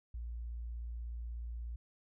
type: tone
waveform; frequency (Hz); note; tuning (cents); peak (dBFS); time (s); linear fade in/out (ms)
sine; 58.27; A#1; 0; -39; 0.14-1.76; 5
effects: none